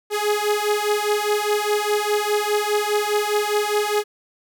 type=beating tone pair; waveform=sawtooth; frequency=415.3 / 420.2 Hz; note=G#4 / G#4; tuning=0 / +20 cents; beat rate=4.9 Hz; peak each=-18 dBFS; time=0.1-4.04 s; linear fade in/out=50 ms; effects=none

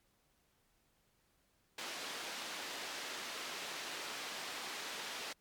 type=band-pass noise; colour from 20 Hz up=white; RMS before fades=-44 dBFS; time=1.78-5.33 s; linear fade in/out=5 ms; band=270 to 4300 Hz; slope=12 dB/octave; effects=pink hiss -75 dBFS RMS until 5.4 s + MP3 96 kbps

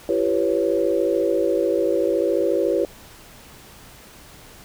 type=chord; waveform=sine; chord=C# half-diminished seventh; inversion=first; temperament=equal with one note detuned; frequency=338.1 / 392 / 493.9 / 554.4 Hz; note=E4 / G4 / B4 / C#5; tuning=+44 / 0 / 0 / 0 cents; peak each=-23 dBFS; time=0.09-2.85 s; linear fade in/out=2 ms; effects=pink hiss -45 dBFS RMS until 4.64 s

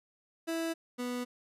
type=tone pair in turn; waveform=30% pulse; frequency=328.8 / 246.3 Hz; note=E4 / B3; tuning=-4 / -5 cents; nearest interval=perfect fourth; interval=501 cents; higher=first; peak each=-29 / -31 dBFS; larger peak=first; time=0.47-0.74 / 0.98-1.25 s; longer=neither; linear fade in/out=20 ms; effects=resampled to 32000 Hz

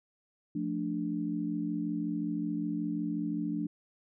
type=chord; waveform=sine; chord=D minor; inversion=first; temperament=equal; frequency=174.61 / 220 / 293.7 Hz; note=F3 / A3 / D4; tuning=0 / 0 / 0 cents; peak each=-36 / -36 / -33 dBFS; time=0.55-3.67 s; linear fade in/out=5 ms; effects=none

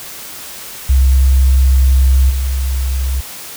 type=tone with level steps; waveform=sine; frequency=65.8 Hz; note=C2; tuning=10 cents sharp; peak=-5 / -13 dBFS; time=0.89-3.21 s; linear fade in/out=10 ms; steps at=2.29 s; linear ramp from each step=20 ms; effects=tanh soft clip ceiling -3 dBFS + white hiss -30 dBFS RMS until 3.56 s

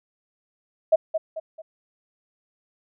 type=tone with echo; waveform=sine; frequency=639 Hz; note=D#5; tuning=46 cents sharp; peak=-12 dBFS; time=0.92-0.96 s; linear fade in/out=10 ms; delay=220 ms; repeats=3; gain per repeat=-8 dB; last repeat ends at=1.62 s; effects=none

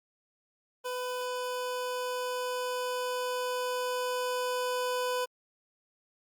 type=tone with level ramp; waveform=25% pulse; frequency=500 Hz; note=B4; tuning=21 cents sharp; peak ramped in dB=-29 to -25 dBFS; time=0.84-5.26 s; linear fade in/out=20 ms; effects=Opus 32 kbps

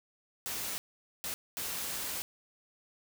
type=noise bursts at uneven times; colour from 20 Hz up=white; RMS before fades=-37 dBFS; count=3; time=0.46-0.78 / 1.24-1.34 / 1.57-2.22 s; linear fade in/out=0 ms; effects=none

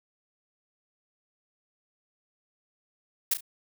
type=noise with echo; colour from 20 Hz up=blue; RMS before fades=-24 dBFS; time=3.31-3.34 s; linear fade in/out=5 ms; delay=34 ms; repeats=2; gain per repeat=-10 dB; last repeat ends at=3.408 s; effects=none

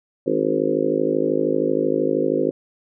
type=harmonic tone with a mistuned harmonic; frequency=52.9 Hz; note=G#1; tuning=33 cents sharp; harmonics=3 / 4 / 5 / 6 / 7 / 8 / 9 / 10; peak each=-33 / -33 / -25 / -26 / -23 / -26 / -24 / -26 dBFS; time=0.26-2.51 s; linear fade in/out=10 ms; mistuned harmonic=5; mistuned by=+35 cents; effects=none

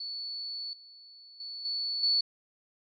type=tone with level steps; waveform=sine; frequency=4443 Hz; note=C#8; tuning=3 cents sharp; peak=-35 / -50 / -38 / -30 / -23 dBFS; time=0-2.21 s; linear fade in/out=5 ms; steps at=0.73 / 1.4 / 1.65 / 2.03 s; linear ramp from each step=2 ms; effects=none

